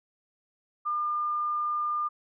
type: tone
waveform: sine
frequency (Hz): 1204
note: D6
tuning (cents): +43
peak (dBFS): -26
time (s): 0.85-2.09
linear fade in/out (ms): 20
effects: none